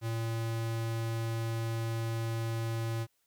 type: tone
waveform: square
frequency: 114 Hz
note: A#2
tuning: 38 cents flat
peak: -32 dBFS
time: 0.01-3.07 s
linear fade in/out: 50 ms
effects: white hiss -75 dBFS RMS until 3.26 s